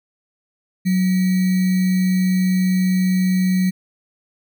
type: tone with sample-and-hold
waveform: sine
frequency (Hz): 185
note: F#3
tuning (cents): 0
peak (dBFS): -14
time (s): 0.85-3.71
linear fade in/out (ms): 20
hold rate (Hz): 2100
effects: none